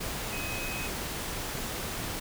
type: tone in noise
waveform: sine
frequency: 2529 Hz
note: D#7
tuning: 28 cents sharp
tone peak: -37 dBFS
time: 0.32-0.88 s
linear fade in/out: 10 ms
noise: pink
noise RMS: -35 dBFS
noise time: 0-2.2 s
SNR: -5 dB
effects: none